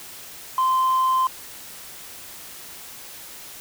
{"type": "tone", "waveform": "sine", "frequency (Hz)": 1039, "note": "C6", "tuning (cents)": -12, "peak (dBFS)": -15, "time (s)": [0.58, 1.27], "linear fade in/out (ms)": 2, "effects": ["tanh soft clip ceiling -15 dBFS", "white hiss -40 dBFS RMS until 3.6 s"]}